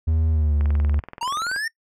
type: tone with pitch glide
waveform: triangle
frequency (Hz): 79.8 to 73.18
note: D#2 to D2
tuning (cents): +44 to -6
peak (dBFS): -15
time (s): 0.07-1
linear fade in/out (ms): 10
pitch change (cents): -150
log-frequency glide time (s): 0.3-0.55
type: click train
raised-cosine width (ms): 0.5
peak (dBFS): -21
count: 21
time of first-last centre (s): 0.61-1.562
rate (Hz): 21
type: linear sweep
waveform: square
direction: up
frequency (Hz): 904 to 1852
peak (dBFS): -24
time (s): 1.21-1.68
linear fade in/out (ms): 5
effects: noise-tail reverb RT60 0.1 s tail -22 dB re dry + low-pass 9000 Hz 12 dB/octave